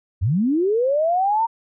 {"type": "linear sweep", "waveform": "sine", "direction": "up", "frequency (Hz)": [78.2, 932.3], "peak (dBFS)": -16, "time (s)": [0.21, 1.47], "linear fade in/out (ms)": 20, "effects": []}